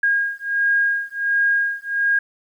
sine beating tone pair, 1627 / 1628.4 Hz, G#6 / G#6, -36 / -35 cents, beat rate 1.4 Hz, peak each -20 dBFS, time 0.03-2.19 s, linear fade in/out 5 ms, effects 9-bit

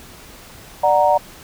sine chord, D augmented, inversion none, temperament equal with one note detuned, 591.8 / 740 / 932.3 Hz, D5 / F#5 / A#5, +13 / 0 / 0 cents, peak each -16 dBFS, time 0.83-1.18 s, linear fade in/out 10 ms, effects pink hiss -41 dBFS RMS until 1.43 s

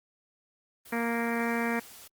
white noise, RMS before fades -49 dBFS, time 0.85-2.08 s, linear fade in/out 10 ms
harmonic tone, 233.1 Hz, A#3, in tune, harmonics 1 / 2 / 3 / 4 / 5 / 6 / 7 / 8 / 9 / 10, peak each -30 / -34 / -37 / -37 / -41 / -41 / -38 / -37 / -41 / -39 dBFS, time 0.92-1.8 s, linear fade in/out 10 ms
effects Opus 32 kbps

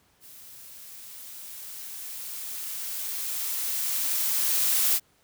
blue noise with level ramp, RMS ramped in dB -48 to -22 dBFS, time 0.2-5 s, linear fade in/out 50 ms, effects pink hiss -64 dBFS RMS until 5.23 s + high-pass 60 Hz 12 dB/octave

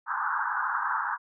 white band-pass noise, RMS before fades -29 dBFS, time 0.06-1.18 s, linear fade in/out 50 ms, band 840 to 1600 Hz, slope 96 dB/octave, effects none

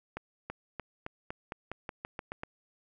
accelerating click train, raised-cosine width 0.5 ms, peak -22 dBFS, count 12, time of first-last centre 0.17-2.434 s, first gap 330 ms, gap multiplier 0.9, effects none

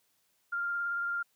sine tone with vibrato, 1396.9 Hz, F6, in tune, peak -30 dBFS, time 0.52-1.23 s, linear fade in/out 10 ms, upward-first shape triangle, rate 18 Hz, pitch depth 14 cents each way, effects white hiss -73 dBFS RMS until 1.35 s + high-pass 60 Hz 12 dB/octave

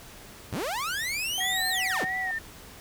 sawtooth linear two-way sweep, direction up then down, 51.91 to 4232 to 51.91 Hz, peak -25 dBFS, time 0.52-2.05 s, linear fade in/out 10 ms, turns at 1.69 s
triangle tone, 752 Hz, F#5, 28 cents sharp, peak -32 dBFS, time 1.38-2.31 s, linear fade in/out 0 ms
sine tone with vibrato, 1884 Hz, A#6, 18 cents sharp, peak -28 dBFS, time 1.4-2.39 s, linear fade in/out 10 ms, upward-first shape sine, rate 2.9 Hz, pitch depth 79 cents each way
effects pink hiss -47 dBFS RMS until 2.8 s

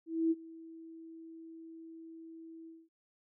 sine tone with ADSR envelope, 326.6 Hz, E4, 16 cents flat, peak -25 dBFS, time 0.06-2.89 s, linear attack 250 ms, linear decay 35 ms, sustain -22 dB, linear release 220 ms, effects none

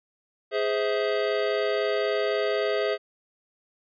square chord, Ab augmented, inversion none, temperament just, 415.3 / 519.1 / 648.9 Hz, Ab4 / C5 / E5, 0 / -14 / -27 cents, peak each -27 / -30 / -29 dBFS, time 0.51-2.98 s, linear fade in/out 50 ms, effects resampled to 11025 Hz

